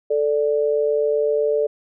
sine tone pair together, 440 / 587.8 Hz, A4 / D5, 0 / +1 cents, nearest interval perfect fourth, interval 501 cents, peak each -18 / -21 dBFS, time 0.1-1.67 s, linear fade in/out 10 ms, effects none

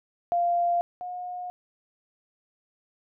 sine tone pair in turn, 695 / 720.2 Hz, F5 / F#5, -9 / -47 cents, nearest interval minor second, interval 62 cents, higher second, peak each -21 / -32 dBFS, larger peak first, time 0.32-0.81 / 1.01-1.5 s, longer neither, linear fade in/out 0 ms, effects none

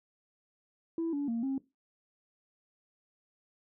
sine tone with pitch steps, 330.6 / 285.7 / 231.3 / 269.3 Hz, E4 / D4 / A#3 / C#4, +5 / -48 / -13 / -50 cents, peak -28 dBFS, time 0.98-1.58 s, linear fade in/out 2 ms, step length 150 ms, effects noise-tail reverb RT60 0.2 s tail -17 dB re dry + tanh soft clip ceiling -27 dBFS

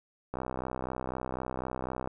click train, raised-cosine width 1 ms, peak -20 dBFS, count 112, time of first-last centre 0.34-2.074 s, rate 64 Hz, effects none

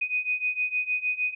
sine beating tone pair, 2489 / 2495.5 Hz, D#7 / D#7, 0 / +5 cents, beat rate 6.5 Hz, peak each -29 / -27 dBFS, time 0.01-1.35 s, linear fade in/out 10 ms, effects none

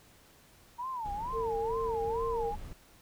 sine tone with vibrato, 922 Hz, A#5, 19 cents flat, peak -34 dBFS, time 0.78-2.56 s, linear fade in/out 20 ms, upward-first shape sine, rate 2.2 Hz, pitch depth 230 cents each way
brown noise, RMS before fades -43 dBFS, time 1.05-2.73 s, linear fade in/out 2 ms
sine tone with pitch glide, 453.5 to 461.7 Hz, A#4 to A#4, -48 to -17 cents, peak -31 dBFS, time 1.32-2.53 s, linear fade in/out 50 ms, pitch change +31 cents, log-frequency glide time 1.93-2.38 s
effects pink hiss -60 dBFS RMS until 3.01 s

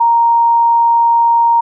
sine tone, 932.3 Hz, A#5, in tune, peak -7 dBFS, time 0-1.61 s, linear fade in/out 10 ms, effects none

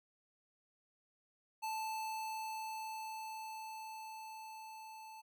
square tone with level ramp, 878 Hz, A5, 4 cents flat, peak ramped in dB -38 to -51 dBFS, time 1.62-5.22 s, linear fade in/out 20 ms, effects none

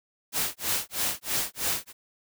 white noise with tremolo, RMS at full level -26 dBFS, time 0.32-1.93 s, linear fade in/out 50 ms, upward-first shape sine, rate 3.1 Hz, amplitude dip 100%, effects none

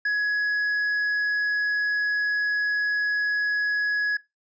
triangle tone with hard clipping, 1678 Hz, G#6, 17 cents sharp, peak -22 dBFS, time 0.05-4.17 s, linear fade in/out 5 ms, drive 6 dB, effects noise-tail reverb RT60 0.2 s tail -20 dB re dry + resampled to 16000 Hz

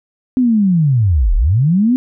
sine linear two-way sweep, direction down then up, 261.3 to 32.7 to 261.3 Hz, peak -9 dBFS, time 0.37-1.96 s, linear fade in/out 0 ms, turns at 1.35 s, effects none

